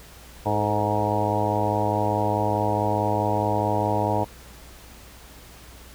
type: harmonic tone with a mistuned harmonic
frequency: 104.7 Hz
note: G#2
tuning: 15 cents sharp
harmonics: 1 / 2 / 3 / 4 / 5 / 6 / 7 / 8 / 9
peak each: -27 / -32 / -30 / -31 / -30 / -29 / -29 / -29 / -28 dBFS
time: 0.45-4.25 s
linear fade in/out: 20 ms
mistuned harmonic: 4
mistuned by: +55 cents
effects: added 60 Hz sine -47 dBFS peak until 5.94 s + pink hiss -47 dBFS RMS until 5.94 s